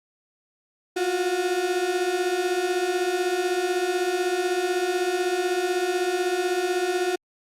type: beating tone pair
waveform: 35% pulse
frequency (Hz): 349.2 / 365.2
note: F4 / F#4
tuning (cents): 0 / -23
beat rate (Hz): 16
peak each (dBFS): -26 / -22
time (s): 0.96-7.16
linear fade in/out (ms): 10
effects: low-pass 11000 Hz 12 dB/octave + Opus 48 kbps

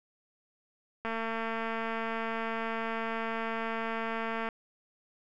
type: click train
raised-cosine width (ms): 0.5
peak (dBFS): -20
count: 778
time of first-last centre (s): 1.05-4.488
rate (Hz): 226
effects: none

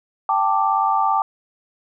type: chord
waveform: sine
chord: G suspended second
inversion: none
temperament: just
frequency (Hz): 784 / 882 / 1176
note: G5 / A5 / D6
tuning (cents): 0 / +4 / +2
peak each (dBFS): -20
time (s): 0.29-1.22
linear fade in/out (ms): 2
effects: none

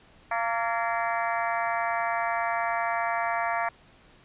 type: harmonic tone with a mistuned harmonic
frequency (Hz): 230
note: A#3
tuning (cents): -23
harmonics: 3 / 4 / 5 / 6 / 7 / 8 / 9 / 10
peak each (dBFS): -29 / -31 / -33 / -35 / -36 / -37 / -38 / -39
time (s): 0.31-3.69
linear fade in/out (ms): 5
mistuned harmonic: 7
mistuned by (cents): +80
effects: pink hiss -56 dBFS RMS until 4.24 s + resampled to 8000 Hz

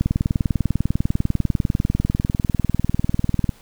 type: click train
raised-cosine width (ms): 5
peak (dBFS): -6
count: 71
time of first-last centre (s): 0.01-3.493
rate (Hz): 20.1
effects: pink hiss -51 dBFS RMS until 3.61 s

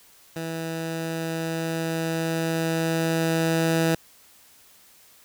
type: tone with level ramp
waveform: 15% pulse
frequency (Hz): 163.5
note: E3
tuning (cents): -14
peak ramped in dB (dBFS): -23 to -13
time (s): 0.36-3.95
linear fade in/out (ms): 2
effects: white hiss -54 dBFS RMS until 5.24 s

